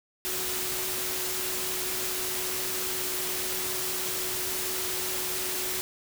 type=tone in noise; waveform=sine; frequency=370 Hz; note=F#4; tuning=in tune; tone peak=-39 dBFS; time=0.25-5.81 s; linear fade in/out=0 ms; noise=white; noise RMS=-31 dBFS; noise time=0.25-5.81 s; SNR=-11 dB; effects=none